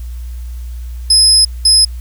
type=tone bursts at uneven times; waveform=35% pulse; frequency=5100 Hz; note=D#8; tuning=42 cents sharp; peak=-3 dBFS; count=2; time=1.1-1.45 / 1.65-1.85 s; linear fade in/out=5 ms; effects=added 60 Hz sine -22 dBFS peak until 2 s + white hiss -46 dBFS RMS until 2 s